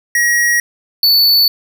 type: tone pair in turn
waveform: square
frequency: 1900 / 4474 Hz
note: A#6 / C#8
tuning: +33 / +15 cents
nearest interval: octave + minor third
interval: 1482 cents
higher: second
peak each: -11 / -8 dBFS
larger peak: second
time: 0.15-0.6 / 1.03-1.48 s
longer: neither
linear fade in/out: 2 ms
effects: none